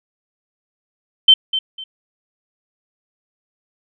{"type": "tone with echo", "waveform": "sine", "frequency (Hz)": 3097, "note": "G7", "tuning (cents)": -22, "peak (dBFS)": -4, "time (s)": [1.28, 1.34], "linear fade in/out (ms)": 5, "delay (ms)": 250, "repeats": 2, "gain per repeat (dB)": -12, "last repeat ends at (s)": 1.84, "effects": []}